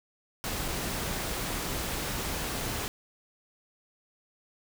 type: noise with dropouts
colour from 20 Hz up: pink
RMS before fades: -33 dBFS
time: 0.44-2.88 s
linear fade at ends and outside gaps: 0 ms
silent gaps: 0.68-0.684 s
effects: none